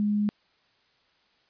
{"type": "tone", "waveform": "sine", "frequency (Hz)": 207.7, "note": "G#3", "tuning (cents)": 0, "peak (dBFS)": -22, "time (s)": [0, 0.29], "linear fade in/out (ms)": 0, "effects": ["white hiss -66 dBFS RMS until 1.49 s", "resampled to 11025 Hz"]}